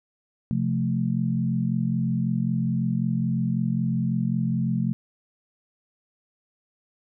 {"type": "chord", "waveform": "sine", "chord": "F major", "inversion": "second", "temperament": "equal", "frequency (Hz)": [130.81, 174.61, 220], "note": ["C3", "F3", "A3"], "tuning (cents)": [0, 0, 0], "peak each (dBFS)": -26, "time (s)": [0.51, 4.93], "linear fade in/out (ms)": 0, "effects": []}